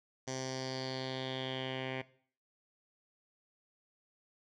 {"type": "tone with low-pass filter sweep", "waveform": "10% pulse", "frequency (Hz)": 130.81, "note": "C3", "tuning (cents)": 0, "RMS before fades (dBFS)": -39, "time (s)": [0.27, 2.02], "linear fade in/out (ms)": 10, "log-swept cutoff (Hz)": [6100, 2500], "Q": 4.9, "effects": ["noise-tail reverb RT60 0.5 s tail -18 dB re dry"]}